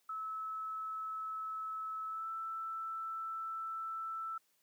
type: tone with pitch glide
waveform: sine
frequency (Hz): 1300 to 1325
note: E6 to E6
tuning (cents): -24 to +9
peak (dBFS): -38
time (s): 0.09-4.38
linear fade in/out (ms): 5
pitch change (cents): +33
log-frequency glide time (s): 2.07-2.29
effects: white hiss -75 dBFS RMS until 4.62 s + high-pass 150 Hz 12 dB/octave